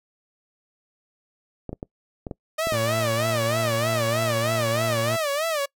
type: clicks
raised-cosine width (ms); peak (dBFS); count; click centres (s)
2; -18; 7; 1.693 / 1.73 / 1.829 / 2.268 / 2.312 / 2.671 / 2.723
type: tone with vibrato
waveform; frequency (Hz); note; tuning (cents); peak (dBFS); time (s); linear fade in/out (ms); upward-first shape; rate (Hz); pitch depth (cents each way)
sawtooth; 609; D#5; -37; -19; 2.58-5.66; 10; sine; 3.2; 150
type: tone with pitch glide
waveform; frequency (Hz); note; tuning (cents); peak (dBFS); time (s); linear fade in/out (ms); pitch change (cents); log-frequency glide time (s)
sawtooth; 113.2 to 115.31; A2 to A#2; +50 to -18; -22; 2.72-5.17; 20; +32; 2.95-3.47
effects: noise-tail reverb RT60 0.1 s tail -24 dB re dry